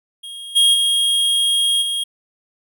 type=tone with level steps; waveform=square; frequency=3259 Hz; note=G#7; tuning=33 cents flat; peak=-31 / -11 / -15 / -20 dBFS; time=0.23-2.04 s; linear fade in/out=10 ms; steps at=0.55 / 0.73 / 1.81 s; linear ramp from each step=20 ms; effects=none